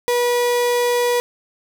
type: tone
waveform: 35% pulse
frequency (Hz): 485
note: B4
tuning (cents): -31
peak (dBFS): -14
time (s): 0.08-1.2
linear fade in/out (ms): 0
effects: none